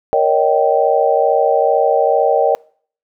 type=chord; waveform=sine; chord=Eb dominant seventh; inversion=second; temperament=just; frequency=466.7 / 560 / 622.3 / 777.8 Hz; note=Bb4 / Db5 / Eb5 / G5; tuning=+2 / +18 / 0 / -14 cents; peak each=-16 dBFS; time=0.13-2.55 s; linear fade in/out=0 ms; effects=noise-tail reverb RT60 0.5 s tail -25 dB re dry